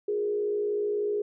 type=tone with frequency modulation; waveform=sine; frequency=415.3 Hz; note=G#4; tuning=in tune; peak=-25 dBFS; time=0.08-1.22 s; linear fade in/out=5 ms; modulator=56.3 Hz; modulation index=0.53; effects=none